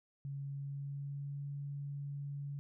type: tone with pitch glide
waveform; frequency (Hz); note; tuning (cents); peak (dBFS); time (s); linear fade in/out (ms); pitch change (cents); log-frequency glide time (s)
sine; 139.5 to 141.94; C#3 to C#3; +11 to +41; -39; 0.25-2.59; 0; +30; 0.44-1.47
effects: none